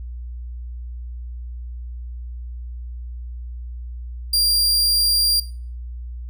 sawtooth tone, 4766 Hz, D8, 25 cents sharp, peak -13 dBFS, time 4.33-5.4 s, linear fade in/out 5 ms, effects noise-tail reverb RT60 0.4 s tail -17 dB re dry + added 60 Hz sine -29 dBFS peak until 6.29 s

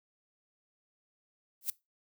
violet noise with exponential growth, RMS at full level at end -27 dBFS, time 1.61-1.7 s, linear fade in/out 2 ms, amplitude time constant 18 ms, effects noise-tail reverb RT60 0.2 s tail -20 dB re dry

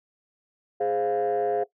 sine chord, F minor, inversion first, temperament equal, 415.3 / 523.3 / 698.5 Hz, Ab4 / C5 / F5, 0 / 0 / 0 cents, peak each -24 / -28 / -25 dBFS, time 0.8-1.64 s, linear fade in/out 10 ms, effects noise-tail reverb RT60 0.1 s tail -17 dB re dry + tanh soft clip ceiling -18 dBFS

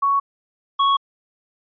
sine / square tone pair in turn, 1114 / 1108.4 Hz, C#6 / C#6, +8 / -1 cents, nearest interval unison, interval 9 cents, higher first, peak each -15 / -15 dBFS, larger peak neither, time 0.02-0.2 / 0.79-0.97 s, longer neither, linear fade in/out 10 ms, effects resampled to 11025 Hz

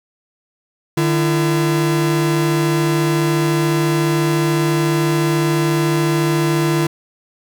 45% pulse tone pair together, 151.56 / 337.2 Hz, D#3 / E4, -45 / +39 cents, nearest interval octave + major second, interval 1384 cents, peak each -17 dBFS, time 0.97-6.87 s, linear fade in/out 5 ms, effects 8-bit

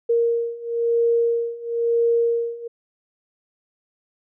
sine beating tone pair, 466.2 / 467.2 Hz, A#4 / A#4, 0 / +4 cents, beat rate 1 Hz, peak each -22 / -20 dBFS, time 0.09-2.68 s, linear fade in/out 10 ms, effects none

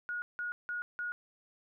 sine tone bursts, 1446 Hz, F#6, 40 cents flat, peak -34 dBFS, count 4, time 0.09-1.12 s, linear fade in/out 0 ms, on 130 ms, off 170 ms, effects none

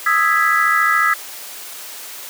sine chord, E major seventh, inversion third, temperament equal, 1244.5 / 1318.5 / 1661.2 / 1975.5 Hz, D#6 / E6 / G#6 / B6, 0 / 0 / 0 / 0 cents, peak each -18 dBFS, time 0.06-1.14 s, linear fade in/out 5 ms, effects white hiss -33 dBFS RMS until 2.29 s + high-pass 400 Hz 12 dB/octave

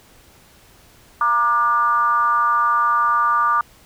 sine tone with frequency modulation, 1189 Hz, D6, 21 cents sharp, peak -14 dBFS, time 1.21-3.61 s, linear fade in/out 2 ms, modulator 252 Hz, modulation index 0.7, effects pink hiss -50 dBFS RMS until 3.85 s

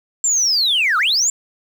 sine linear two-way sweep, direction down then up, 7450 to 1205 to 7450 Hz, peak -12 dBFS, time 0.24-1.3 s, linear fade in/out 2 ms, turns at 0.98 s, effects tanh soft clip ceiling -11 dBFS + 7-bit

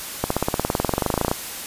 accelerating click train, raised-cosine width 1 ms, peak -5 dBFS, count 24, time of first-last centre 0.24-1.315 s, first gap 64 ms, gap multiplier 0.97, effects white hiss -32 dBFS RMS until 1.66 s + resampled to 32000 Hz

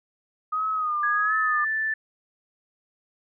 sine tone with vibrato, 1240 Hz, D#6, 6 cents flat, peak -23 dBFS, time 0.52-1.65 s, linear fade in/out 10 ms, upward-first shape sine, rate 1.5 Hz, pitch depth 65 cents each way
sine tone with pitch glide, 1661.2 to 1760 Hz, G#6 to A6, 0 to 0 cents, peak -23 dBFS, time 1.03-1.94 s, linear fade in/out 5 ms, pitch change +100 cents, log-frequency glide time 1.24-1.35 s
effects none

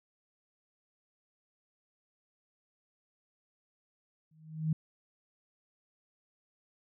sine tone with exponential growth, 157.4 Hz, D#3, 20 cents sharp, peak -24 dBFS, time 4.31-4.73 s, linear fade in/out 5 ms, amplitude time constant 91 ms, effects none

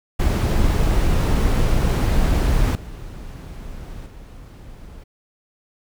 brown noise with level steps, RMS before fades -17 / -34 / -39 dBFS, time 0.19-5.04 s, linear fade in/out 10 ms, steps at 2.75 / 4.06 s, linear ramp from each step 2 ms, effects none

